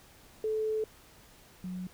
sine tone pair in turn, 434.9 / 182.85 Hz, A4 / F#3, -20 / -20 cents, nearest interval octave + minor third, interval 1500 cents, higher first, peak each -28 / -35 dBFS, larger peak first, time 0.44-0.84 / 1.64-1.87 s, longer first, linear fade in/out 2 ms, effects pink hiss -57 dBFS RMS until 1.93 s

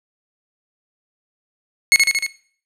sawtooth tone with echo, 2178 Hz, C#7, 31 cents flat, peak -4 dBFS, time 1.92-1.96 s, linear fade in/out 0 ms, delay 76 ms, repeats 4, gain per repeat -3 dB, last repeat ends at 2.264 s, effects noise-tail reverb RT60 0.5 s tail -18 dB re dry + low-pass 11000 Hz 12 dB/octave

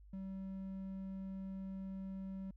triangle tone, 191.7 Hz, G3, 38 cents flat, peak -40 dBFS, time 0.13-2.51 s, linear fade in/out 5 ms, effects added 50 Hz sine -56 dBFS peak until 2.56 s

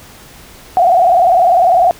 sine tone with vibrato, 713 Hz, F5, 36 cents sharp, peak -6 dBFS, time 0.77-1.91 s, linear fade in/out 0 ms, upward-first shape square, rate 20 Hz, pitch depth 81 cents each way, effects pink hiss -38 dBFS RMS until 1.99 s

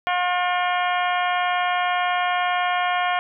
harmonic tone with a mistuned harmonic, 358.1 Hz, F4, 43 cents sharp, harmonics 2 / 3 / 4 / 5 / 6 / 7 / 8 / 9, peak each -22 / -26 / -28 / -30 / -32 / -33 / -34 / -35 dBFS, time 0.07-3.19 s, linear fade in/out 0 ms, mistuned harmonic 7, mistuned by -76 cents, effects none

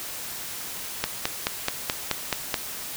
click train, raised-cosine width 0.2 ms, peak -5 dBFS, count 8, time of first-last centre 1.04-2.542 s, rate 4.66 Hz, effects white hiss -35 dBFS RMS until 2.96 s

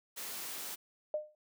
white high-pass noise, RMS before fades -42 dBFS, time 0.16-0.76 s, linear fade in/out 20 ms, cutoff 200 Hz, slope 12 dB/octave
sine tone with exponential decay, 607 Hz, D#5, 43 cents flat, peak -28 dBFS, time 1.14-1.35 s, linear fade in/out 2 ms, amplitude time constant 44 ms
effects none

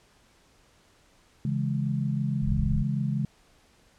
sine chord, C# minor, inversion none, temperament equal, 138.59 / 164.81 / 207.7 Hz, C#3 / E3 / G#3, 0 / 0 / 0 cents, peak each -27 / -32 / -30 dBFS, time 1.45-3.25 s, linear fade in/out 2 ms
pink low-pass noise, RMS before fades -28 dBFS, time 2.42-2.83 s, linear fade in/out 2 ms, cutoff 100 Hz, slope 24 dB/octave
effects pink hiss -61 dBFS RMS until 3.98 s + low-pass 9000 Hz 12 dB/octave

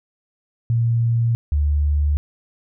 sine tone pair in turn, 116.54 / 73.42 Hz, A#2 / D2, 0 / 0 cents, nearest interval minor sixth, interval 800 cents, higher first, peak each -15 dBFS, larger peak neither, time 0.7-1.35 / 1.52-2.17 s, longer neither, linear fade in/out 0 ms, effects none

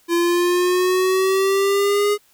square exponential sweep, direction up, 340 to 415.3 Hz, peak -16 dBFS, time 0.08-2.18 s, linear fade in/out 50 ms, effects white hiss -57 dBFS RMS until 2.33 s

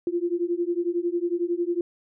sine beating tone pair, 341.6 / 352.6 Hz, F4 / F4, -38 / +17 cents, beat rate 11 Hz, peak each -26 dBFS, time 0.07-1.81 s, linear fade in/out 2 ms, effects none

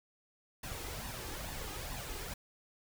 pink noise with flanger, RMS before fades -42 dBFS, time 0.63-2.34 s, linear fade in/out 5 ms, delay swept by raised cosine 1.1 to 2.5 ms, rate 2.3 Hz, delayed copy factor +0.55, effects none

